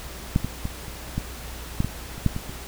clicks, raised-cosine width 5 ms, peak -6 / -13 / -15 / -24 / -12 / -9 / -12 / -23 / -6 / -16 / -21 dBFS, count 11, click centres 0.361 / 0.446 / 0.654 / 0.882 / 1.18 / 1.804 / 1.846 / 2.18 / 2.263 / 2.364 / 2.495 s, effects added 60 Hz sine -39 dBFS peak until 2.67 s + pink hiss -39 dBFS RMS until 2.67 s

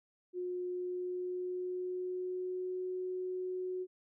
sine tone with pitch glide, 360.2 to 367.8 Hz, F#4 to F#4, -46 to -10 cents, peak -35 dBFS, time 0.33-3.87 s, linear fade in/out 50 ms, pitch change +36 cents, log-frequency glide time 0.69-2.83 s, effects none

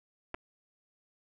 clicks, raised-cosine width 0.5 ms, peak -23 dBFS, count 2, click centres 0.343 / 0.346 s, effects none

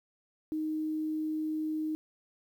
sine tone with quantisation, 311.1 Hz, D#4, in tune, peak -30 dBFS, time 0.52-1.95 s, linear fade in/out 0 ms, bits 10, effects none

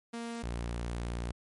sawtooth tone pair in turn, 233.1 / 58.78 Hz, A#3 / A#1, 0 / +15 cents, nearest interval 2 octaves, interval 2385 cents, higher first, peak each -33 / -30 dBFS, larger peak second, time 0.13-0.43 / 0.43-1.32 s, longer second, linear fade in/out 10 ms, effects MP3 48 kbps

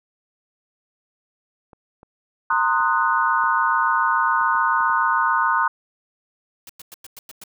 clicks, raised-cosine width 1 ms, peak -31 dBFS, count 9, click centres 1.732 / 2.031 / 2.527 / 2.804 / 3.439 / 4.413 / 4.552 / 4.806 / 4.9 s
sine chord, C half-diminished seventh, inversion third, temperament equal with one note detuned, 919.5 / 1046.5 / 1244.5 / 1480 Hz, Bb5 / C6 / Eb6 / Gb6, -24 / 0 / 0 / 0 cents, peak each -22 dBFS, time 2.5-5.68 s, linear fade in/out 5 ms
white noise bursts, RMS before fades -39 dBFS, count 7, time 6.67-7.438 s, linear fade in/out 2 ms, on 24 ms, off 100 ms
effects none

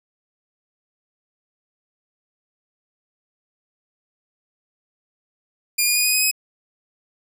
10% pulse tone with pitch steps, 2416 / 2440 / 2464 / 2488 / 2513 / 2538 Hz, D7 / D#7 / D#7 / D#7 / D#7 / D#7, +48 / -34 / -17 / -1 / +17 / +34 cents, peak -8 dBFS, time 5.78-6.314 s, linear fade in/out 10 ms, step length 89 ms, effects none

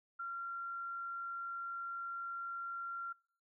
sine tone, 1376 Hz, F6, 26 cents flat, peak -39 dBFS, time 0.19-3.13 s, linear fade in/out 10 ms, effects noise-tail reverb RT60 0.5 s tail -25 dB re dry

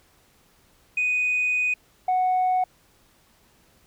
sine tone pair in turn, 2489 / 738.7 Hz, D#7 / F#5, 0 / -3 cents, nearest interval octave + major sixth, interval 2103 cents, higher first, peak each -19 / -17 dBFS, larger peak second, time 0.97-1.74 / 2.08-2.64 s, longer first, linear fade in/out 5 ms, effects tanh soft clip ceiling -17 dBFS + pink hiss -60 dBFS RMS until 3.86 s

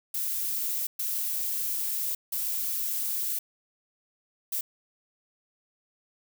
violet noise bursts at uneven times, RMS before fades -30 dBFS, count 4, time 0.14-0.87 / 0.99-2.15 / 2.32-3.39 / 4.52-4.61 s, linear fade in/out 5 ms, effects none

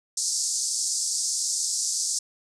white band-pass noise, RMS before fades -27 dBFS, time 0.17-2.19 s, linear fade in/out 5 ms, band 4800 to 8700 Hz, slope 48 dB/octave, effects none

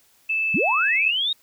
sine tone with pitch glide, 2628 to 2601 Hz, E7 to E7, -6 to -24 cents, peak -20 dBFS, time 0.29-1.11 s, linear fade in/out 10 ms, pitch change -18 cents, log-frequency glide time 0.47-0.93 s
sine linear sweep, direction up, 140 to 3800 Hz, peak -20 dBFS, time 0.54-1.33 s, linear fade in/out 5 ms
effects white hiss -59 dBFS RMS until 1.42 s

